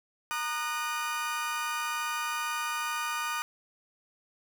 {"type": "chord", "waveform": "30% pulse", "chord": "D# minor", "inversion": "second", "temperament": "equal with one note detuned", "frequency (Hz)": [932.3, 1222.4, 1480], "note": ["A#5", "D#6", "F#6"], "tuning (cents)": [0, -31, 0], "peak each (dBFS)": [-34, -30, -34], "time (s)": [0.31, 3.42], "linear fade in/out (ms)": 0, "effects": []}